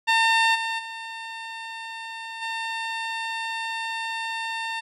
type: tone with level steps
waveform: 15% pulse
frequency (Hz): 905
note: A5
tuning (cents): +48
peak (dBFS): -11 / -19 / -27 / -21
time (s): 0.07-4.81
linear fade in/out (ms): 20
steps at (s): 0.54 / 0.78 / 2.41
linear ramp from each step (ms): 20
effects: low-pass 6000 Hz 12 dB/octave